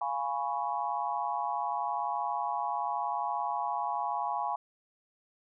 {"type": "chord", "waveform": "sine", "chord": "C# dominant seventh", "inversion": "first", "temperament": "equal", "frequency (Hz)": [698.5, 830.6, 987.8, 1108.7], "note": ["E#5", "G#5", "B5", "C#6"], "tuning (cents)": [0, 0, 0, 0], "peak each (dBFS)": [-37, -33, -35, -37], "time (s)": [0.01, 4.56], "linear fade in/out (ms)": 5, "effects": []}